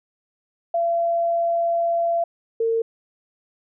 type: tone pair in turn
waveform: sine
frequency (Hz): 679 / 454.8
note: F5 / A#4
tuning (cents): -49 / -43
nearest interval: perfect fifth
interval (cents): 694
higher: first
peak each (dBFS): -18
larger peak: neither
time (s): 0.74-2.24 / 2.6-2.82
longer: first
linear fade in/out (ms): 5
effects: none